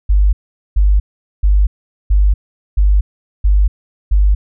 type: tone bursts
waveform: sine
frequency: 49.83 Hz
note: G1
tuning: 29 cents sharp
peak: -7 dBFS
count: 7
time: 0.09-4.35 s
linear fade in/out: 10 ms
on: 240 ms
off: 430 ms
effects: none